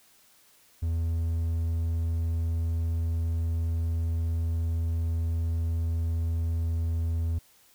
triangle tone, 82.6 Hz, E2, 4 cents sharp, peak -23 dBFS, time 0.82-7.39 s, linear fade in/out 10 ms, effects white hiss -60 dBFS RMS until 7.74 s

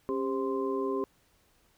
sine tone cluster, 272.3 / 398.3 / 524 / 1042 Hz, C#4 / G4 / C5 / C6, -31 / +28 / +2 / -7 cents, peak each -34 / -30 / -39 / -37 dBFS, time 0.09-1.04 s, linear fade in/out 0 ms, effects pink hiss -67 dBFS RMS until 1.77 s

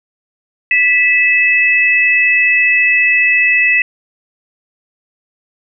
sine tone pair together, 1975.5 / 2605 Hz, B6 / E7, 0 / -21 cents, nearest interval perfect fourth, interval 479 cents, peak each -11 dBFS, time 0.71-3.82 s, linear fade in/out 2 ms, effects none

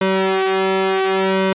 sawtooth tone with flanger, 190.9 Hz, G3, 46 cents flat, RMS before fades -17 dBFS, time 0.01-1.53 s, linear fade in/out 5 ms, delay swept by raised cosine 2 to 2.95 ms, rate 0.69 Hz, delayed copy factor +1, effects resampled to 8000 Hz

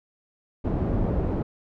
pink low-pass noise, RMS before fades -25 dBFS, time 0.64-1.43 s, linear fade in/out 10 ms, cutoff 490 Hz, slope 12 dB/octave, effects none

